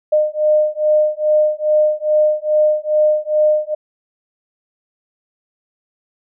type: beating tone pair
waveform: sine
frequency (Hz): 608 / 610.4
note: D#5 / D#5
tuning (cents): -40 / -33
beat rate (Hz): 2.4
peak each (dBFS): -15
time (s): 0.12-3.75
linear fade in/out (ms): 10
effects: none